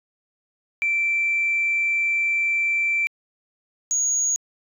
sine tone pair in turn, 2341 / 6681 Hz, D7 / G#8, -6 / +9 cents, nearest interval octave + tritone, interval 1815 cents, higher second, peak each -18 / -18 dBFS, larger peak neither, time 0.82-3.07 / 3.91-4.36 s, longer first, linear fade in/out 0 ms, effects tanh soft clip ceiling -14 dBFS

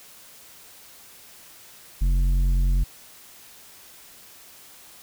sine tone with tanh clipping, 44.94 Hz, F#1, 50 cents flat, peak -19 dBFS, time 2.01-2.84 s, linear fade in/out 10 ms, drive 9 dB, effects white hiss -48 dBFS RMS until 5.02 s

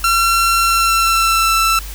sawtooth tone with pitch glide, 1360 to 1331.2 Hz, F6 to E6, -46 to +17 cents, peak -8 dBFS, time 0.04-1.79 s, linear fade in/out 2 ms, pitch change -37 cents, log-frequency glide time 0.61-1.54 s, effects added 50 Hz sine -27 dBFS peak until 1.94 s + white hiss -34 dBFS RMS until 1.94 s

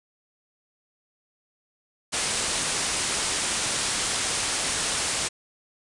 white low-pass noise, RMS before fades -27 dBFS, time 2.12-5.29 s, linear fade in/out 20 ms, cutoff 10000 Hz, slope 96 dB/octave, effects resampled to 24000 Hz

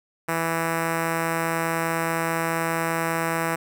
5% pulse tone with notch filter, 164.81 Hz, E3, in tune, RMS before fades -25 dBFS, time 0.28-3.56 s, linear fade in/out 10 ms, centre 4500 Hz, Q 1.3, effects none

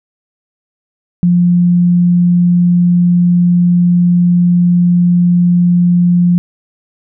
sine tone, 175.7 Hz, F3, 11 cents sharp, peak -6 dBFS, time 1.23-6.38 s, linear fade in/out 0 ms, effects none

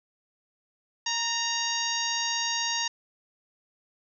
harmonic tone with a mistuned harmonic, 936 Hz, A#5, 7 cents sharp, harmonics 1 / 2 / 3 / 4 / 5 / 6 / 7, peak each -34 / -34 / -34 / -34 / -34 / -34 / -34 dBFS, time 1.06-2.88 s, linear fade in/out 5 ms, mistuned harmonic 2, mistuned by -32 cents, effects none

